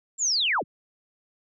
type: linear sweep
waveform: sine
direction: down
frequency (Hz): 7510 to 39.12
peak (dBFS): -21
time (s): 0.18-0.64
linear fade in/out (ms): 50
effects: none